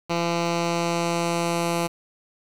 10% pulse tone with low-pass filter sweep, 170 Hz, F3, 46 cents flat, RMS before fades -24 dBFS, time 0.09-1.88 s, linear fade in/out 20 ms, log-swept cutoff 4800 to 12000 Hz, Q 1.1, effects 7-bit

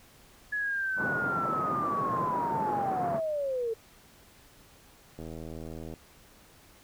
sine linear sweep, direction down, 1700 to 440 Hz, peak -28 dBFS, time 0.52-3.74 s, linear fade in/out 10 ms
pink band-pass noise, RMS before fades -35 dBFS, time 0.96-3.21 s, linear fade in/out 50 ms, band 130 to 1300 Hz, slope 24 dB/octave
click train, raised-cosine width 2 ms, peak -28 dBFS, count 61, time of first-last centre 5.19-5.938 s, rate 80.2 Hz
effects pink hiss -57 dBFS RMS until 6.83 s

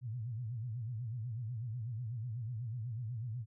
sine tone with vibrato, 116.54 Hz, A#2, in tune, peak -37 dBFS, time 0.01-3.46 s, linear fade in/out 50 ms, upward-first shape sine, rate 8.1 Hz, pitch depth 160 cents each way, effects none

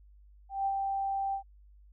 sine tone with ADSR envelope, 784 Hz, G5, in tune, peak -26 dBFS, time 0.49-1.43 s, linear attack 170 ms, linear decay 57 ms, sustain -3 dB, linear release 93 ms, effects added 50 Hz sine -54 dBFS peak until 1.92 s

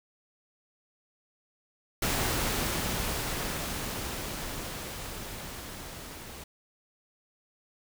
pink noise with level ramp, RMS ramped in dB -28 to -44 dBFS, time 2.02-6.44 s, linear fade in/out 5 ms, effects none

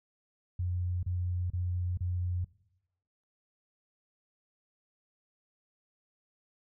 sine tone bursts, 89.3 Hz, F2, 39 cents sharp, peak -29 dBFS, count 4, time 0.59-2.446 s, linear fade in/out 5 ms, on 440 ms, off 32 ms, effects noise-tail reverb RT60 0.9 s tail -20 dB re dry

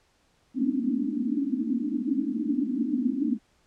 white band-pass noise, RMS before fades -27 dBFS, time 0.54-3.39 s, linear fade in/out 50 ms, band 220 to 300 Hz, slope 96 dB/octave, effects pink hiss -66 dBFS RMS until 3.66 s + low-pass 8000 Hz 12 dB/octave

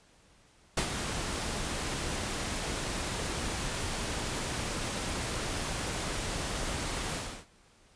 pink noise with ADSR envelope, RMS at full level -27 dBFS, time 0.77-7.46 s, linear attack 4 ms, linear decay 83 ms, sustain -7 dB, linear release 320 ms, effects pink hiss -62 dBFS RMS until 7.95 s + resampled to 22050 Hz

